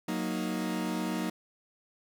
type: chord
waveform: 40% pulse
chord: D# minor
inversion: first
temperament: equal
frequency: 185 / 233.1 / 311.1 Hz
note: F#3 / A#3 / D#4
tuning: 0 / 0 / 0 cents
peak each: -34 dBFS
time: 0.08-1.3 s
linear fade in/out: 5 ms
effects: none